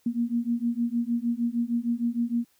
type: beating tone pair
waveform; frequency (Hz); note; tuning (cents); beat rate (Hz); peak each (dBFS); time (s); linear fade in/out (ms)
sine; 233 / 239.5; A#3 / A#3; -1 / +47; 6.5; -27; 0.06-2.45; 5
effects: white hiss -66 dBFS RMS until 2.59 s

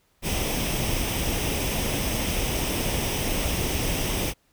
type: noise with comb filter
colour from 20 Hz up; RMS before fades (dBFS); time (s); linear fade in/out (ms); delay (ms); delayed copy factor
pink; -26; 0.22-4.34; 50; 0.35; +0.55
effects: pink hiss -66 dBFS RMS until 4.52 s

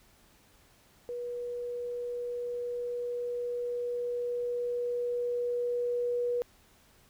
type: tone with level ramp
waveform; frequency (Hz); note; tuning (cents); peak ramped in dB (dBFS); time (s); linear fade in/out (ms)
sine; 484.3; B4; -34; -34 to -27; 1.09-6.42; 0
effects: pink hiss -62 dBFS RMS until 7.09 s

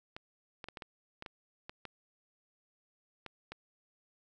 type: clicks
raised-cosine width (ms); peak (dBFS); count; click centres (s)
0.3; -27; 11; 0.165 / 0.642 / 0.686 / 0.772 / 0.822 / 1.224 / 1.262 / 1.695 / 1.853 / 3.263 / 3.52
effects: none

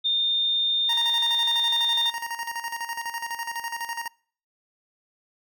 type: tone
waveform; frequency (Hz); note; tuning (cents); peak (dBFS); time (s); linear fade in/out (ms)
sine; 3628; A#7; -48; -20; 0.04-2.11; 20
type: tone with tremolo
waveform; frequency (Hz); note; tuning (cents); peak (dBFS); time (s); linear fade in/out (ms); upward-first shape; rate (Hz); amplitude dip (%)
25% pulse; 932.3; A#5; 0; -24; 0.89-4.08; 5; square; 12; 65
effects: noise-tail reverb RT60 0.5 s tail -25 dB re dry

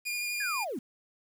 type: tone with vibrato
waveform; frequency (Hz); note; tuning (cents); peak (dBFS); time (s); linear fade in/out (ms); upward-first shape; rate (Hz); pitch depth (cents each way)
sawtooth; 2425; D#7; -45; -28; 0.05-0.65; 20; sine; 12; 15
type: linear sweep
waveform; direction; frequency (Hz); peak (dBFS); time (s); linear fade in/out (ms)
sine; down; 1730 to 199.9; -32; 0.4-0.79; 5
effects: 9-bit

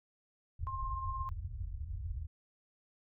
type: low-pass noise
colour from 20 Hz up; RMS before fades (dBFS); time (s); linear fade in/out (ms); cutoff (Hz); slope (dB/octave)
white; -40; 0.59-2.27; 5; 100; 48
type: tone with tremolo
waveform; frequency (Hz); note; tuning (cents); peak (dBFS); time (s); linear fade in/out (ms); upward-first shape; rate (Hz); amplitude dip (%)
sine; 1060; C6; +22; -36; 0.67-1.29; 0; sine; 17; 40
effects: none

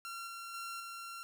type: tone with level steps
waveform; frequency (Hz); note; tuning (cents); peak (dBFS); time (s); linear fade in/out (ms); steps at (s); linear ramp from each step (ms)
sawtooth; 1369; F6; -35; -38 / -40 / -37 / -40; 0.05-1.23; 0; 0.27 / 0.54 / 0.8; 2
effects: none

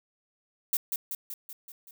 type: noise with echo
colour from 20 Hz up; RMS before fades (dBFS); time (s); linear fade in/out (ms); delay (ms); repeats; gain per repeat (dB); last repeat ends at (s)
violet; -26; 0.73-0.77; 2; 190; 6; -4; 1.91
effects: none

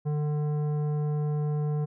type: tone with tanh clipping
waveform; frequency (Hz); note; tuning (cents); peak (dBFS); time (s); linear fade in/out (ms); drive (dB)
sine; 149.2; D3; +28; -27; 0.05-1.86; 20; 12
effects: none

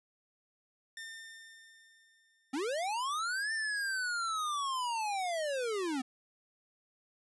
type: tone with exponential decay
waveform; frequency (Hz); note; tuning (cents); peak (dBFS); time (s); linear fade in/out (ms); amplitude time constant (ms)
sawtooth; 1806; A6; +45; -38; 0.97-3; 2; 440
type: linear two-way sweep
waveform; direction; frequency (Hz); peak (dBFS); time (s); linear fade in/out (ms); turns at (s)
square; up then down; 246.9 to 1804 to 246.9; -33; 2.53-6.02; 10; 3.53
effects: resampled to 24000 Hz

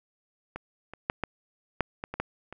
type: clicks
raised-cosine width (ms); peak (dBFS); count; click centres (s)
0.5; -21 / -26 / -10 / -13 / -9 / -18 / -20 / -13 / -26; 9; 0.56 / 0.936 / 1.099 / 1.237 / 1.807 / 2.039 / 2.14 / 2.2 / 2.526
effects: none

